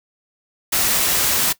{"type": "noise", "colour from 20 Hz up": "white", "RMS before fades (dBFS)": -18, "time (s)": [0.72, 1.53], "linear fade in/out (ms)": 10, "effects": ["noise-tail reverb RT60 0.1 s tail -18 dB re dry"]}